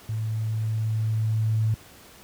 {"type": "tone with level ramp", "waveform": "sine", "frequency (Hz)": 110, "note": "A2", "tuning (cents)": 0, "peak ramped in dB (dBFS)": [-25, -19], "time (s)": [0.09, 1.74], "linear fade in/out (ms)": 0, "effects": ["pink hiss -49 dBFS RMS until 2.23 s", "high-pass 60 Hz 12 dB/octave"]}